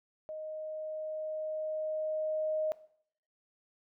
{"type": "tone with level ramp", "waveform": "sine", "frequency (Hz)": 622.3, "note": "D#5", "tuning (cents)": 0, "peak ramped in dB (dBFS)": [-38, -28], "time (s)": [0.29, 2.72], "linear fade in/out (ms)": 0, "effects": ["noise-tail reverb RT60 0.6 s tail -18 dB re dry"]}